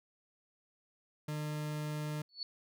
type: tone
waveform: 40% pulse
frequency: 150.9 Hz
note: D3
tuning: 47 cents sharp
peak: -35 dBFS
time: 1.28-2.22 s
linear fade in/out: 5 ms
type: tone with exponential growth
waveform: sine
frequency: 4435 Hz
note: C#8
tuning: in tune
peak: -33 dBFS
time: 2.29-2.43 s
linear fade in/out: 1 ms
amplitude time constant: 29 ms
effects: none